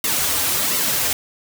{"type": "noise with flanger", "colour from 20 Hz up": "white", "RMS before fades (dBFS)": -20, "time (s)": [0.04, 1.13], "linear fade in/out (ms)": 2, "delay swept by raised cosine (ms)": [1.2, 5.5], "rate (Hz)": 1.4, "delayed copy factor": -0.65, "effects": []}